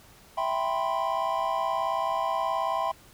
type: chord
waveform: triangle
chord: C major seventh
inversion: first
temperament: equal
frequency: 659.3 / 784 / 987.8 / 1046.5 Hz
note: E5 / G5 / B5 / C6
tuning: 0 / 0 / 0 / 0 cents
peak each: -29 dBFS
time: 0.37-2.92 s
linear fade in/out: 10 ms
effects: pink hiss -54 dBFS RMS until 3.13 s